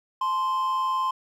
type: tone pair together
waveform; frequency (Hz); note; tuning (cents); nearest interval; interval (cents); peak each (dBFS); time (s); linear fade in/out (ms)
triangle; 863 / 1043.6; A5 / C6; -34 / -5; minor third; 329; -32 / -21; 0.21-1.11; 5
effects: none